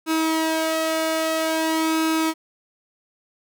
sawtooth tone with flanger, 320.3 Hz, E4, 50 cents flat, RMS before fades -22 dBFS, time 0.06-2.34 s, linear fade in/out 50 ms, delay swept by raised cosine 0.77 to 1.72 ms, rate 0.5 Hz, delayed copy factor +0.55, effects none

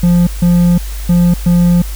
triangle tone bursts at uneven times, 174.61 Hz, F3, in tune, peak -4 dBFS, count 4, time 0.03-0.27 / 0.42-0.78 / 1.09-1.34 / 1.46-1.82 s, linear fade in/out 5 ms, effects added 50 Hz sine -19 dBFS peak until 1.95 s + white hiss -32 dBFS RMS until 1.95 s

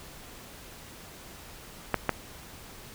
clicks, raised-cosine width 0.5 ms, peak -8 dBFS, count 2, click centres 1.943 / 2.093 s, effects pink hiss -47 dBFS RMS until 2.94 s

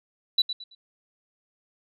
sine tone with echo, 3951 Hz, B7, in tune, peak -16 dBFS, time 0.38-0.42 s, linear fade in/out 5 ms, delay 110 ms, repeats 3, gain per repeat -11 dB, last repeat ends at 0.75 s, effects tanh soft clip ceiling -12 dBFS

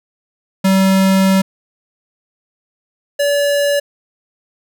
square tone pair in turn, 191.6 / 572.8 Hz, G3 / D5, -39 / -43 cents, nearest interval octave + perfect fifth, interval 1896 cents, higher second, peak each -10 / -13 dBFS, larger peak first, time 0.64-1.42 / 3.19-3.8 s, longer first, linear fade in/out 10 ms, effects none

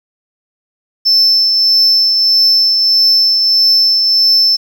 sine tone with tremolo, 5300 Hz, E8, 9 cents sharp, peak -3 dBFS, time 1.05-4.57 s, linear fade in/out 20 ms, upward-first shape triangle, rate 1.6 Hz, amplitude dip 45%, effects tanh soft clip ceiling -5 dBFS + 7-bit

